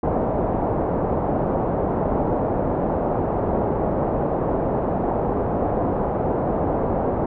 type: low-pass noise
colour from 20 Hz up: white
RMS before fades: -22 dBFS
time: 0.03-7.26 s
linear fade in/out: 5 ms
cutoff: 770 Hz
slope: 24 dB/octave
effects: none